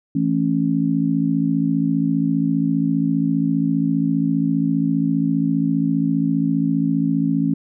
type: chord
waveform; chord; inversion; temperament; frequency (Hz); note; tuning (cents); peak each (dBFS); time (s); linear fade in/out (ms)
sine; A major; second; just; 165 / 220 / 275; E3 / A3 / C#4; +2 / 0 / -14; -21 / -22 / -19; 0.15-7.54; 5
effects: none